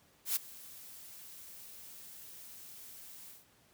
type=noise with ADSR envelope; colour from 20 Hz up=blue; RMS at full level=-30 dBFS; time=0.25-3.46 s; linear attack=110 ms; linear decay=14 ms; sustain=-21 dB; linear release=170 ms; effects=pink hiss -66 dBFS RMS until 3.73 s + high-pass 80 Hz 12 dB/octave